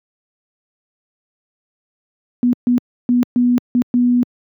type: tone bursts at uneven times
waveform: sine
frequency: 244.7 Hz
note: B3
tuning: 16 cents flat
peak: -10 dBFS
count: 6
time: 2.43-2.53 / 2.67-2.78 / 3.09-3.23 / 3.36-3.58 / 3.75-3.82 / 3.94-4.23 s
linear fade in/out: 0 ms
effects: high-pass 150 Hz 12 dB/octave